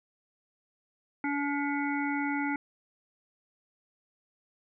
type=harmonic tone with a mistuned harmonic; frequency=285.8 Hz; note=D4; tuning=47 cents flat; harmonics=1 / 3 / 5 / 7 / 8; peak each=-30 / -35 / -37 / -38 / -39 dBFS; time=1.24-2.56 s; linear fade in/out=2 ms; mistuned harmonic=8; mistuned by=-57 cents; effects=none